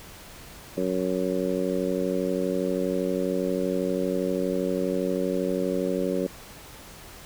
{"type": "harmonic tone", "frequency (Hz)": 92.5, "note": "F#2", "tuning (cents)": 0, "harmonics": [2, 3, 4, 5, 6], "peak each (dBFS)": [-30, -30, -30, -30, -30], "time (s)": [0.77, 6.27], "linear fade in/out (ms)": 5, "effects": ["pink hiss -45 dBFS RMS until 7.25 s"]}